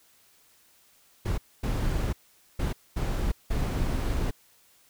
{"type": "noise bursts at uneven times", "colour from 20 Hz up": "brown", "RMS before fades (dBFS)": -27, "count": 5, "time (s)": [[1.25, 1.38], [1.63, 2.13], [2.59, 2.73], [2.96, 3.32], [3.5, 4.31]], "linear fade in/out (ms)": 10, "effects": ["white hiss -61 dBFS RMS until 4.89 s"]}